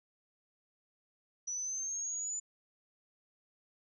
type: linear sweep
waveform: sine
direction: up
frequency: 5870 to 7040 Hz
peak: -35 dBFS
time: 1.47-2.4 s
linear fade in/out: 10 ms
effects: none